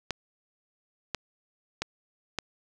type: clicks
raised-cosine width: 0.2 ms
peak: -12 dBFS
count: 4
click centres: 0.107 / 1.147 / 1.82 / 2.387 s
effects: none